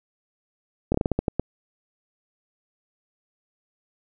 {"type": "slowing click train", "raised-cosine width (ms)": 2, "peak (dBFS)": -8, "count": 9, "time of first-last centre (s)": [0.92, 1.396], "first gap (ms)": 24, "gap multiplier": 1.25, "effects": []}